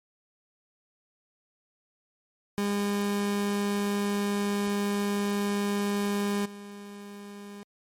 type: tone with level steps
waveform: 30% pulse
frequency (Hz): 203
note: G#3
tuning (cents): -39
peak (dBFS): -23 / -38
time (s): 2.58-7.63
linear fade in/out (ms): 0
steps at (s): 6.45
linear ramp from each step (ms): 10
effects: MP3 64 kbps